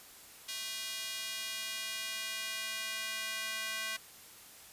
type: tone with high-pass filter sweep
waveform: square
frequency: 220 Hz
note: A3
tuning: in tune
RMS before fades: -39 dBFS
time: 0.48-3.97 s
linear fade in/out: 10 ms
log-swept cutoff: 3300 to 1900 Hz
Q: 1.2
effects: white hiss -54 dBFS RMS until 4.72 s + resampled to 32000 Hz